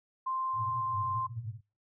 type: tone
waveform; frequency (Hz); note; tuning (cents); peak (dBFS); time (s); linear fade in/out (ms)
sine; 1046.5; C6; 0; -30; 0.26-1.27; 10
type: band-pass noise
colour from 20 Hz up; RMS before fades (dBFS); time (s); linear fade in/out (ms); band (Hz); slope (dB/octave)
white; -41; 0.53-1.61; 50; 100 to 120; 96
effects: noise-tail reverb RT60 0.3 s tail -24 dB re dry